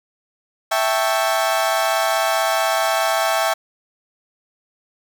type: chord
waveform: 30% pulse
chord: A dominant seventh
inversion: second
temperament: equal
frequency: 659.3 / 784 / 880 / 1108.7 Hz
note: E5 / G5 / A5 / C#6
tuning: 0 / 0 / 0 / 0 cents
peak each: -17 / -20 / -23 / -23 dBFS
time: 0.71-3.54 s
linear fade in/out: 10 ms
effects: none